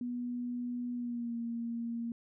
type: tone with pitch glide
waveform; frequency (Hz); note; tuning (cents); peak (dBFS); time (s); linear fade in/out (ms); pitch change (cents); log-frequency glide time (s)
sine; 243.9 to 233.2; B3 to A#3; -21 to +1; -34; 0.01-2.12; 2; -78; 0.94-1.36
effects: none